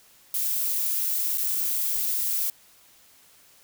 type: noise with dropouts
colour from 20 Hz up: violet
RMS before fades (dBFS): -26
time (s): 0.34-2.5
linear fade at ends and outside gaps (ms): 2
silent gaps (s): 1.375-1.38
effects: white hiss -56 dBFS RMS until 3.63 s